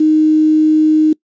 sine tone with quantisation, 310.2 Hz, D#4, 5 cents flat, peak -7 dBFS, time 0-1.13 s, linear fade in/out 5 ms, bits 6, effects noise-tail reverb RT60 0.1 s tail -24 dB re dry + resampled to 16000 Hz

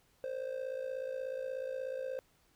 triangle tone with amplitude modulation, 523 Hz, C5, 1 cent flat, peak -31 dBFS, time 0.24-2.19 s, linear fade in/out 0 ms, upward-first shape sine, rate 56.6 Hz, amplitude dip 75%, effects pink hiss -70 dBFS RMS until 2.55 s

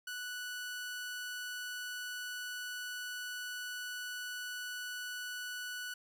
sawtooth tone, 1480 Hz, F#6, in tune, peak -36 dBFS, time 0.07-5.94 s, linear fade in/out 5 ms, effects none

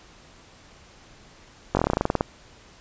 slowing click train, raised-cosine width 1 ms, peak -6 dBFS, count 14, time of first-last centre 1.75-2.209 s, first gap 20 ms, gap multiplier 1.09, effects pink hiss -51 dBFS RMS until 2.8 s + resampled to 16000 Hz

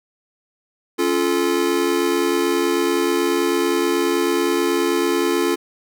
square chord, Db augmented, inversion none, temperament just, 277.2 / 346.5 / 433.1 Hz, Db4 / F4 / A4, 0 / -14 / -27 cents, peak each -24 / -20 / -23 dBFS, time 0.98-5.56 s, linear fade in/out 20 ms, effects none

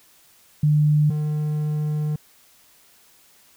sine / triangle tone pair in turn, 150 / 151.22 Hz, D3 / D#3, +37 / -49 cents, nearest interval unison, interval 14 cents, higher second, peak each -14 / -19 dBFS, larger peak first, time 0.63-1.1 / 1.1-2.16 s, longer second, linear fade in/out 5 ms, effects white hiss -55 dBFS RMS until 3.56 s

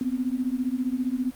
sine beating tone pair, 246.9 / 261.9 Hz, B3 / C4, 0 / +2 cents, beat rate 15 Hz, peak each -27 / -27 dBFS, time 0.01-1.31 s, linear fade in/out 2 ms, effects pink hiss -50 dBFS RMS until 1.35 s + Opus 48 kbps

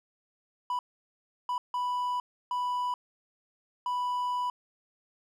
triangle tone bursts at uneven times, 987.8 Hz, B5, in tune, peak -26 dBFS, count 5, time 0.7-0.79 / 1.49-1.58 / 1.74-2.2 / 2.51-2.94 / 3.86-4.5 s, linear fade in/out 2 ms, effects none

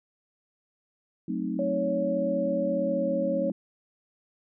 sine chord, F# diminished seventh, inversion none, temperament equal, 185 / 220 / 261.6 / 311.1 Hz, F#3 / A3 / C4 / Eb4, 0 / 0 / 0 / 0 cents, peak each -33 dBFS, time 1.28-3.52 s, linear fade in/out 5 ms
sine tone with pitch glide, 560 to 553.6 Hz, C#5 to C#5, +18 to -2 cents, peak -26 dBFS, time 1.59-3.5 s, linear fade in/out 2 ms, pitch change -20 cents, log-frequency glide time 2.73-3.1 s
effects none

